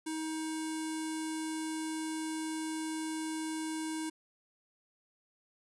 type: tone with low-pass filter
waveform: square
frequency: 316.1 Hz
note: D#4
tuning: 27 cents sharp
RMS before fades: -37 dBFS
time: 0.06-4.1 s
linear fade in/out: 10 ms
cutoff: 9100 Hz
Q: 3.9
effects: none